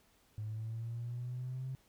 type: linear sweep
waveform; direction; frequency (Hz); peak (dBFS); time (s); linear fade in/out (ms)
triangle; up; 106.1 to 132.5; -34; 0.38-1.75; 0
effects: tanh soft clip ceiling -35 dBFS + pink hiss -69 dBFS RMS until 1.88 s